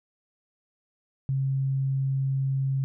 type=tone; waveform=sine; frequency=135 Hz; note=C#3; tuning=45 cents flat; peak=-23 dBFS; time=1.29-2.84 s; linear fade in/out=0 ms; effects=none